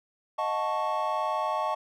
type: chord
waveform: triangle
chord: D# half-diminished seventh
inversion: none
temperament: equal with one note detuned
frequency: 622.3 / 721.4 / 880 / 1108.7 Hz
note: D#5 / F#5 / A5 / C#6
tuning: 0 / -44 / 0 / 0 cents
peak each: -30 / -32 / -29 / -29 dBFS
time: 0.38-1.75 s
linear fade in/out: 10 ms
effects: none